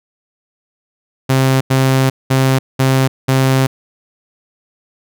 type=tone bursts at uneven times; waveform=sawtooth; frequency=132.5 Hz; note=C3; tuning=22 cents sharp; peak=-6 dBFS; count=5; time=1.29-1.61 / 1.7-2.1 / 2.3-2.59 / 2.79-3.08 / 3.28-3.67 s; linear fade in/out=10 ms; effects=none